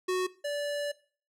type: tone pair in turn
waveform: square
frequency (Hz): 368.6 / 580.6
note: F#4 / D5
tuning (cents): -7 / -20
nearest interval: minor sixth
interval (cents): 787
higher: second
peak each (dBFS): -27 / -31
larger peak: first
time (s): 0.08-0.27 / 0.44-0.92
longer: second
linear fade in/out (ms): 10
effects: noise-tail reverb RT60 0.4 s tail -18 dB re dry + low-pass 11000 Hz 12 dB/octave